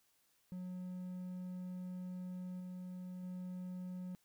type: tone with level steps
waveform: triangle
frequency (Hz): 182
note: F#3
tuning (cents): -28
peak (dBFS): -40 / -42 / -40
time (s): 0.52-4.15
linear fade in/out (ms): 0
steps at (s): 2.6 / 3.23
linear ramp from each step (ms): 2
effects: white hiss -75 dBFS RMS until 4.24 s